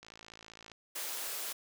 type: click train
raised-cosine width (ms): 0.2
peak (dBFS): -33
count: 39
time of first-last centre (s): 0.03-0.717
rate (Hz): 55.3
type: high-pass noise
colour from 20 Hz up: white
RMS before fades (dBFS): -39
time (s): 0.95-1.53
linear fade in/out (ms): 10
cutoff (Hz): 330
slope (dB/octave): 24
effects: none